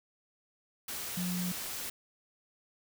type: tone in noise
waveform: sine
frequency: 179.2 Hz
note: F3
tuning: 45 cents sharp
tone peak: -32 dBFS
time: 1.17-1.52 s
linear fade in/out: 5 ms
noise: white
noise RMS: -39 dBFS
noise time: 0.88-1.9 s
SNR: +4 dB
effects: none